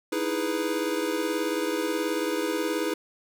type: chord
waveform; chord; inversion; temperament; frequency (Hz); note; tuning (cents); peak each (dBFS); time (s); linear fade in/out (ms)
square; E major seventh; third; equal; 311.1 / 329.6 / 415.3 / 493.9; D#4 / E4 / G#4 / B4; 0 / 0 / 0 / 0; -32; 0.12-2.94; 5
effects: none